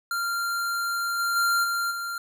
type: tone with level steps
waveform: square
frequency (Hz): 1387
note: F6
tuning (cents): -12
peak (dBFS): -26 / -24 / -21 / -25 / -30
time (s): 0.11-2.18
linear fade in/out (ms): 2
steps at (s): 1.18 / 1.35 / 1.63 / 1.9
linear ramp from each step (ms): 20
effects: none